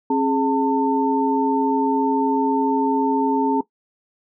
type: tone cluster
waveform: sine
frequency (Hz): 269.2 / 418.5 / 897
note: C4 / G#4 / A5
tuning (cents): +49 / +13 / +33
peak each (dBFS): -19 / -23 / -20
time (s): 0.1-3.61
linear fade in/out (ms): 5
effects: noise-tail reverb RT60 0.1 s tail -17 dB re dry